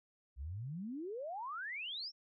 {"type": "exponential sweep", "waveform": "sine", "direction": "up", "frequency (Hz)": [60.2, 5600], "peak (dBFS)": -40, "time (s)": [0.36, 2.12], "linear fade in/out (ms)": 50, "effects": []}